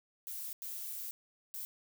violet noise bursts at uneven times, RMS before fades -42 dBFS, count 3, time 0.27-0.53 / 0.62-1.11 / 1.54-1.65 s, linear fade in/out 0 ms, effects none

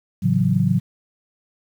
sine chord, F# minor seventh, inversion first, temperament equal, 110 / 138.59 / 164.81 / 185 Hz, A2 / C#3 / E3 / F#3, 0 / 0 / 0 / 0 cents, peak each -22 / -21 / -22 / -19 dBFS, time 0.22-0.8 s, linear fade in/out 20 ms, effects 8-bit

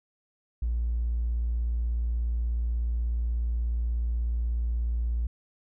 triangle tone with tanh clipping, 58.27 Hz, A#1, in tune, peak -24 dBFS, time 0.62-5.27 s, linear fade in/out 5 ms, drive 1 dB, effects none

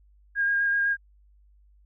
sine tone with vibrato, 1622 Hz, G#6, 41 cents flat, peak -21 dBFS, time 0.35-0.97 s, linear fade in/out 50 ms, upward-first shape square, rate 7.9 Hz, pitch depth 10 cents each way, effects added 50 Hz sine -55 dBFS peak until 1.85 s

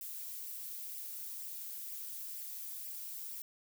violet noise with flanger, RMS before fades -44 dBFS, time 0.01-3.42 s, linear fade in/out 2 ms, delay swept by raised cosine 0.37 to 4.57 ms, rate 2.1 Hz, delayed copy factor +0.5, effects none

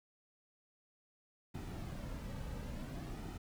brown noise with flanger, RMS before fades -44 dBFS, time 1.54-3.38 s, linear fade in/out 10 ms, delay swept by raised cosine 1.8 to 2.9 ms, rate 0.56 Hz, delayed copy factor -0.5, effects none

